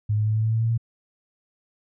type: tone with pitch steps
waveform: sine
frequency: 105.5 / 106.85 / 108.22 / 109.6 / 111 / 112.42 / 113.86 / 115.31 Hz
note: G#2 / G#2 / A2 / A2 / A2 / A2 / A#2 / A#2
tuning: +28 / +50 / -28 / -6 / +16 / +38 / -40 / -18 cents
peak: -19 dBFS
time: 0.09-0.778 s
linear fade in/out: 10 ms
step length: 86 ms
effects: none